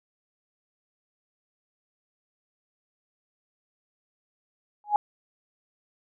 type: tone with exponential growth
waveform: sine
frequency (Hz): 833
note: G#5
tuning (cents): +5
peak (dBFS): -13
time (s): 4.84-4.96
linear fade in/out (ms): 1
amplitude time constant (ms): 24
effects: none